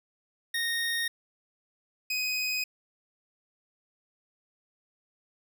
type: tone pair in turn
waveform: 25% pulse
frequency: 1856 / 2508 Hz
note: A#6 / D#7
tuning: -8 / +13 cents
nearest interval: perfect fourth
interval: 521 cents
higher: second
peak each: -24 dBFS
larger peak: neither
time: 0.54-1.08 / 2.1-2.64 s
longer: neither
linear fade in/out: 5 ms
effects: none

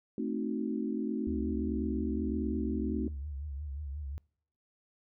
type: chord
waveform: sine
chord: A diminished seventh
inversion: none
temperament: equal with one note detuned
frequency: 220 / 261.6 / 309.7 / 370 Hz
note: A3 / C4 / Eb4 / Gb4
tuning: 0 / 0 / -8 / 0 cents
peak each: -35 / -36 / -37 / -39 dBFS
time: 0.18-3.08 s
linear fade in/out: 2 ms
type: tone with vibrato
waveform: sine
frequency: 71.8 Hz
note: D2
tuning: 39 cents flat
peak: -36 dBFS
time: 1.27-4.18 s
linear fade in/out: 0 ms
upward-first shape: triangle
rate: 5.6 Hz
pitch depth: 130 cents each way
effects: noise-tail reverb RT60 0.6 s tail -26 dB re dry

